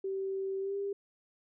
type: tone with pitch glide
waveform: sine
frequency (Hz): 386.5 to 399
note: G4 to G4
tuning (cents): -24 to +31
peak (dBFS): -32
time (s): 0.04-0.93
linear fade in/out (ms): 5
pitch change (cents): +55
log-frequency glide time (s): 0.6-0.76
effects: none